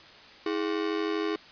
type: ring-modulated tone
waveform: 45% pulse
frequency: 370 Hz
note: F#4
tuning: in tune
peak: -24 dBFS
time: 0.46-1.36 s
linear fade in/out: 2 ms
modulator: 46.3 Hz
effects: white hiss -50 dBFS RMS until 1.51 s + resampled to 11025 Hz